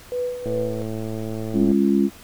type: tone with tremolo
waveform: sine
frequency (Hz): 493.9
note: B4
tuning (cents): 0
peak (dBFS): -21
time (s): 0.12-0.82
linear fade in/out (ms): 0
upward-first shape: sine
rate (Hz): 2.7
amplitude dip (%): 65
type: click train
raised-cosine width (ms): 2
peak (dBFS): -17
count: 139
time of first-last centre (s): 0.46-1.715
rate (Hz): 110
type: harmonic tone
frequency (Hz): 68.8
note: C#2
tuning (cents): -12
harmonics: 3 / 4 / 5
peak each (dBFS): -18 / -20 / -21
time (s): 1.53-2.1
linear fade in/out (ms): 50
effects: pink hiss -45 dBFS RMS until 2.23 s